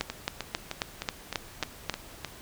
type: two click trains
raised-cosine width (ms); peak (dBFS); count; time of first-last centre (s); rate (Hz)
0.2; -10 / -15; 8 / 8; 0.01-1.897 / 0.1-2.247; 3.71 / 3.26
effects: pink hiss -48 dBFS RMS until 2.41 s